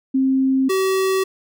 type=tone pair in turn; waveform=sine / square; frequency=265.2 / 381.4 Hz; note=C4 / G4; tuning=+23 / -47 cents; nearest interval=tritone; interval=630 cents; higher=second; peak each=-14 / -17 dBFS; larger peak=first; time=0.14-0.69 / 0.69-1.24 s; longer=neither; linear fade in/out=10 ms; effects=none